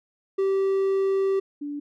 triangle / sine tone pair in turn, 388.1 / 290.1 Hz, G4 / D4, -17 / -21 cents, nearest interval perfect fourth, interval 504 cents, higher first, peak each -18 / -29 dBFS, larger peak first, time 0.38-1.4 / 1.61-1.8 s, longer first, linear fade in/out 10 ms, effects none

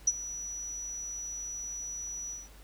sine tone with ADSR envelope, 5880 Hz, F#8, 12 cents flat, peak -19 dBFS, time 0.07-2.49 s, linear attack 7 ms, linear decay 37 ms, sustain -17 dB, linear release 180 ms, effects added 50 Hz sine -51 dBFS peak until 2.63 s + pink hiss -57 dBFS RMS until 2.63 s

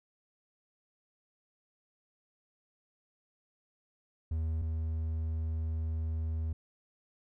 triangle tone pair in turn, 80 / 80 Hz, D#2 / D#2, +49 / +49 cents, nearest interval unison, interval 0 cents, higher neither, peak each -28 / -29 dBFS, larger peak first, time 4.31-4.62 / 4.62-6.53 s, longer second, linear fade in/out 5 ms, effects none

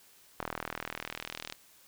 sawtooth tone with band-pass filter sweep, 40.11 Hz, E1, 47 cents flat, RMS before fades -42 dBFS, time 0.39-1.55 s, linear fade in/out 10 ms, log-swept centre 1100 to 4100 Hz, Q 1.1, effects white hiss -60 dBFS RMS until 1.87 s

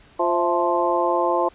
harmonic tone with a mistuned harmonic, 174.61 Hz, F3, in tune, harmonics 2 / 3 / 4 / 5 / 6, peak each -24 / -24 / -24 / -24 / -24 dBFS, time 0.19-1.49 s, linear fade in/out 10 ms, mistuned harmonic 4, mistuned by -78 cents, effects pink hiss -52 dBFS RMS until 1.54 s + resampled to 8000 Hz

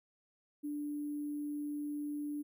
sine tone with sample-and-hold, 293.7 Hz, D4, in tune, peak -36 dBFS, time 0.63-2.43 s, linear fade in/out 20 ms, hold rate 11025 Hz, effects none

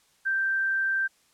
sine tone, 1568 Hz, G6, in tune, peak -23 dBFS, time 0.25-1.08 s, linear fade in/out 20 ms, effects white hiss -64 dBFS RMS until 1.33 s + low-pass 10000 Hz 12 dB/octave

